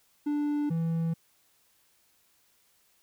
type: tone pair in turn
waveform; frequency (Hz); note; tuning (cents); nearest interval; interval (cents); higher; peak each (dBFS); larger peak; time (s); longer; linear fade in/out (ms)
triangle; 293.7 / 164.83; D4 / E3; 0 / 0; minor seventh; 1000; first; -24; neither; 0.26-0.7 / 0.7-1.14; neither; 10
effects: white hiss -67 dBFS RMS until 3.02 s